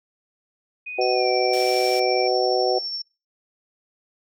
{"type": "tone with pitch glide", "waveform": "sine", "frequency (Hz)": [2489, 2336], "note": ["D#7", "D7"], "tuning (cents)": [0, -10], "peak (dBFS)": -30, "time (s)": [0.86, 2.28], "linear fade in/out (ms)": 10, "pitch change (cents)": -110, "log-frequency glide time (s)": [1.13, 1.28]}
{"type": "harmonic tone", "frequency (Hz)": 125.3, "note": "B2", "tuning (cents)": 25, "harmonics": [3, 4, 5, 6], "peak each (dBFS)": [-23, -23, -26, -24], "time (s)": [0.98, 2.79], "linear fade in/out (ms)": 10}
{"type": "tone with tremolo", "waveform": "sine", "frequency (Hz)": 5440, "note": "F8", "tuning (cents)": -46, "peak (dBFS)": -25, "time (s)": [1.01, 3.02], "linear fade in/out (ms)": 5, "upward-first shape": "sine", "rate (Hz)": 12, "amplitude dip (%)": 30}
{"type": "band-pass noise", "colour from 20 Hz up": "pink", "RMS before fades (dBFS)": -37, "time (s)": [1.53, 2], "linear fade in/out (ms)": 5, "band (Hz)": [2700, 11000], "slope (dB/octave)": 12}
{"effects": ["noise-tail reverb RT60 0.3 s tail -24 dB re dry"]}